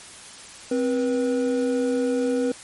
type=tone pair together; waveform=triangle; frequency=261.6 / 485.4 Hz; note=C4 / B4; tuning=0 / -30 cents; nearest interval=major seventh; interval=1070 cents; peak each=-21 dBFS; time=0.71-2.52 s; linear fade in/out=5 ms; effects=white hiss -42 dBFS RMS until 2.63 s + MP3 48 kbps